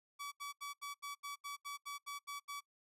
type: tone bursts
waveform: sawtooth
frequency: 1143 Hz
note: D6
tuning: 47 cents flat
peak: -39 dBFS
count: 12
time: 0.19-2.608 s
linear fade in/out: 20 ms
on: 130 ms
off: 78 ms
effects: noise-tail reverb RT60 0.1 s tail -22 dB re dry + resampled to 32000 Hz